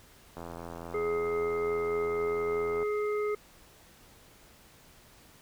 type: click train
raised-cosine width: 1 ms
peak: -27 dBFS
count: 209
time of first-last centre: 0.37-2.829 s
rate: 84.6 Hz
type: harmonic tone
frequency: 419.5 Hz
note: G#4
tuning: 17 cents sharp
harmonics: 1 / 3 / 5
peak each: -28 / -38 / -42 dBFS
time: 0.94-3.35 s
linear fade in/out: 5 ms
effects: pink hiss -57 dBFS RMS until 5.41 s

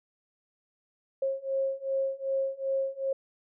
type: beating tone pair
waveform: sine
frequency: 538 / 540.6 Hz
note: C5 / C#5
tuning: +48 / -44 cents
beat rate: 2.6 Hz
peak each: -31 / -30 dBFS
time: 1.22-3.13 s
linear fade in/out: 5 ms
effects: none

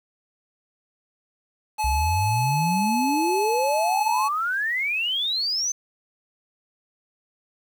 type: tone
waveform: square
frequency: 859 Hz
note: A5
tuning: 42 cents flat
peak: -23 dBFS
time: 1.78-4.29 s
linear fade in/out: 20 ms
type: exponential sweep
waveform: sine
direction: up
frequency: 63 to 6260 Hz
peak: -22 dBFS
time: 1.84-5.72 s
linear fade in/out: 5 ms
effects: 8-bit

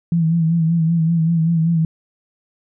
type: tone with vibrato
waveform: sine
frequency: 164.81 Hz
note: E3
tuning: in tune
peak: -13 dBFS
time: 0.12-1.85 s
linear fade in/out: 2 ms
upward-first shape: sine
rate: 5.2 Hz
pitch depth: 53 cents each way
effects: none

